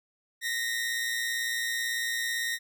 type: tone pair together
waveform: sawtooth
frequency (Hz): 1857.6 / 1975.5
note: A#6 / B6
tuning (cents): -7 / 0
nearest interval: minor second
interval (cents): 107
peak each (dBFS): -26 / -32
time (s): 0.41-2.59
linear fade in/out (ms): 50
effects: none